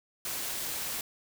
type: noise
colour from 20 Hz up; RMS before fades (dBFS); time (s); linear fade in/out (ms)
white; -35; 0.25-1.01; 2
effects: none